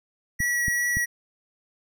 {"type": "tone with vibrato", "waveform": "square", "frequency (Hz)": 1928, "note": "B6", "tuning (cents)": -42, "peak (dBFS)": -23, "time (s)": [0.39, 1.06], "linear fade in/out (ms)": 20, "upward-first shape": "triangle", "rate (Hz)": 2.6, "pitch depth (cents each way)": 10}
{"type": "clicks", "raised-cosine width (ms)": 5, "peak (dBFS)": -18, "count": 3, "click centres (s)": [0.404, 0.682, 0.97]}
{"effects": []}